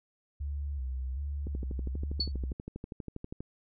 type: tone with vibrato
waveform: sine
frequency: 67.8 Hz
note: C#2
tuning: 38 cents flat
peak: -32 dBFS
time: 0.4-2.53 s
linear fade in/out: 10 ms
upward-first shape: square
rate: 1.3 Hz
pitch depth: 89 cents each way
type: click train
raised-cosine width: 3 ms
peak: -26 dBFS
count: 25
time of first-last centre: 1.47-3.405 s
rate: 12.4 Hz
type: tone with exponential decay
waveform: sine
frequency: 4435 Hz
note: C#8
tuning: in tune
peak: -24 dBFS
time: 2.2-2.32 s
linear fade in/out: 5 ms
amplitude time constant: 25 ms
effects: none